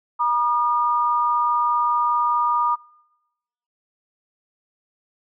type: tone pair together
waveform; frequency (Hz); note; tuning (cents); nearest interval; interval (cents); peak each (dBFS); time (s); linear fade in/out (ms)
sine; 958.8 / 1214; A#5 / D#6; +48 / -43; major third; 409; -20; 0.19-2.76; 20
effects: noise-tail reverb RT60 1.0 s tail -25 dB re dry